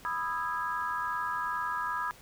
sine chord, E major seventh, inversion second, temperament just, 988.9 / 1236.1 / 1318.5 / 1648.1 Hz, B5 / D#6 / E6 / G#6, +2 / -12 / 0 / -14 cents, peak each -34 / -35 / -39 / -36 dBFS, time 0.05-2.11 s, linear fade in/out 0 ms, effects pink hiss -54 dBFS RMS until 2.21 s

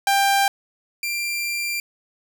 sawtooth tone pair in turn, 792 / 2373 Hz, G5 / D7, +18 / +17 cents, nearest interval octave + perfect fifth, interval 1899 cents, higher second, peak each -12 / -20 dBFS, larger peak first, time 0.07-0.48 / 1.03-1.8 s, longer second, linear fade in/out 2 ms, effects none

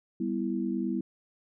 sine chord, E minor, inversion first, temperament just, 197.78 / 247.2 / 329.6 Hz, G3 / B3 / E4, +16 / +2 / 0 cents, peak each -32 dBFS, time 0.2-1.01 s, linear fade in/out 5 ms, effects none

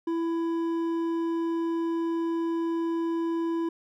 triangle tone with hard clipping, 332.3 Hz, E4, 14 cents sharp, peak -27 dBFS, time 0.07-3.69 s, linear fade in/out 5 ms, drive 10 dB, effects none

